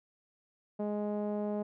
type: tone with low-pass filter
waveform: sawtooth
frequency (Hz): 208.2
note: G#3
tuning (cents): +5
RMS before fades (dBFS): -34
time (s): 0.79-1.63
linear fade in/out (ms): 10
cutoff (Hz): 650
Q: 2.1
effects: none